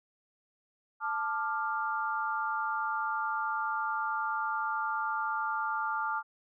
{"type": "chord", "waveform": "sine", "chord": "D minor", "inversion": "second", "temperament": "equal with one note detuned", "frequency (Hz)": [880, 1187.6, 1396.9], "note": ["A5", "D6", "F6"], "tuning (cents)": [0, 19, 0], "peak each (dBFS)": -34, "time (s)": [1, 6.23], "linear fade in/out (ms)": 50, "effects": []}